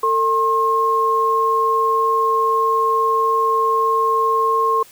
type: tone pair together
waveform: sine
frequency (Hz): 450.4 / 1071.2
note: A4 / C6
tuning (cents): +40 / +40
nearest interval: octave + minor third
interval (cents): 1500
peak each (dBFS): -20 / -15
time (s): 0.03-4.83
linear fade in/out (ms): 5
effects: white hiss -46 dBFS RMS until 4.91 s